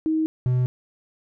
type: tone pair in turn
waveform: sine / triangle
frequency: 316.1 / 125.69 Hz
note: D#4 / B2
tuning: +27 / +31 cents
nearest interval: octave + major third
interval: 1596 cents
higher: first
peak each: -19 / -16 dBFS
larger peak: second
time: 0.06-0.26 / 0.46-0.66 s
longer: neither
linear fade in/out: 0 ms
effects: none